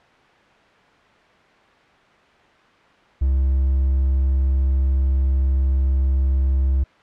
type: tone with hard clipping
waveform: triangle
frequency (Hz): 66.8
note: C2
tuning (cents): +36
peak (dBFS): -16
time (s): 3.21-6.84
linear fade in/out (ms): 10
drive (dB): 5
effects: white hiss -52 dBFS RMS until 7.02 s + low-pass 2000 Hz 12 dB/octave